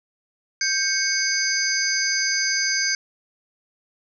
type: tone cluster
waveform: sine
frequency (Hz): 1574 / 2205 / 4671 / 4958 / 6180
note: G6 / C#7 / D8 / D#8 / G8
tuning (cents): +7 / -10 / -10 / -7 / -26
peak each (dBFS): -26 / -27 / -28 / -26 / -25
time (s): 0.61-2.95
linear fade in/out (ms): 2
effects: none